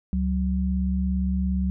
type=tone pair together; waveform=sine; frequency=70 / 187.35 Hz; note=C#2 / F#3; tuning=+18 / +22 cents; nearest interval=octave + perfect fourth; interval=1704 cents; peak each=-24 dBFS; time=0.13-1.7 s; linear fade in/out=0 ms; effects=none